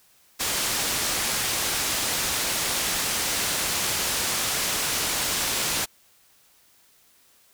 white low-pass noise, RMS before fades -26 dBFS, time 0.39-5.86 s, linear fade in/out 20 ms, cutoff 9500 Hz, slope 12 dB/octave, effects white hiss -59 dBFS RMS until 7.53 s

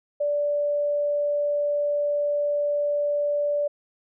sine tone, 583 Hz, D5, 13 cents flat, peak -21 dBFS, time 0.2-3.68 s, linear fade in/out 10 ms, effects none

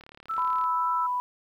click train, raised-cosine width 0.3 ms, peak -31 dBFS, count 24, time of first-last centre 0.01-0.64 s, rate 36.5 Hz
sine tone with vibrato, 1318 Hz, E6, 1 cent flat, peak -27 dBFS, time 0.29-1.07 s, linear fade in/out 10 ms, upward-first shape sine, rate 2 Hz, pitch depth 8 cents each way
sine tone with pitch glide, 1000 to 990.2 Hz, B5 to B5, +21 to +4 cents, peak -25 dBFS, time 0.38-1.2 s, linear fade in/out 0 ms, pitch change -17 cents, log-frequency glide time 0.58-0.75 s
effects 10-bit

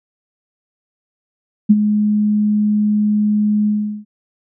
sine tone with ADSR envelope, 210 Hz, G#3, 19 cents sharp, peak -3 dBFS, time 1.69-4.05 s, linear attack 16 ms, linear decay 39 ms, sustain -9 dB, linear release 380 ms, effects none

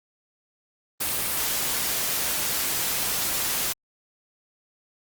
white noise, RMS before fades -26 dBFS, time 1-3.73 s, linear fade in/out 10 ms, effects Opus 32 kbps

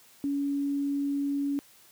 sine tone, 282 Hz, C#4, 30 cents sharp, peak -26 dBFS, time 0.24-1.59 s, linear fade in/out 0 ms, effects white hiss -57 dBFS RMS until 1.91 s + high-pass 80 Hz 12 dB/octave

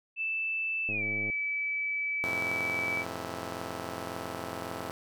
sine tone with pitch glide, 2641 to 2299 Hz, E7 to D7, +3 to -37 cents, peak -29 dBFS, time 0.16-3.05 s, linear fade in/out 50 ms, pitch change -240 cents, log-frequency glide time 0.89-1.03 s
click train, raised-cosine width 2 ms, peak -28 dBFS, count 44, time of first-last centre 0.89-1.3 s, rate 105 Hz
5% pulse chord, F major seventh, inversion none, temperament just, 87.31 / 109.13 / 130.96 / 163.7 Hz, F2 / A2 / C3 / E3, 0 / -14 / +2 / -12 cents, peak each -30 / -32 / -33 / -33 dBFS, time 2.24-4.91 s, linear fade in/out 0 ms
effects none

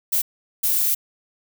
violet noise bursts at uneven times, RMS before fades -20 dBFS, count 2, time 0.12-0.22 / 0.63-0.95 s, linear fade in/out 10 ms, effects none

